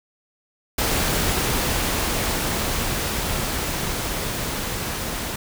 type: noise with level ramp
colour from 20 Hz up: pink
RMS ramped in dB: -21 to -28 dBFS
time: 0.78-5.36 s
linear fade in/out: 5 ms
effects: none